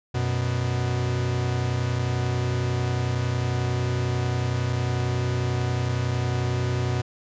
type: tone pair together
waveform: 45% pulse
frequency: 92.42 / 123.47 Hz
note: F#2 / B2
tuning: -1 / 0 cents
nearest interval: perfect fourth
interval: 501 cents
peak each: -28 / -24 dBFS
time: 0.14-7.02 s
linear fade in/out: 10 ms
effects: resampled to 16000 Hz